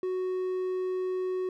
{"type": "tone", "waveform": "triangle", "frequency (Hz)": 369.9, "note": "F#4", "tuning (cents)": 0, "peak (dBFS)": -26, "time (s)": [0.03, 1.49], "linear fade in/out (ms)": 2, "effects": []}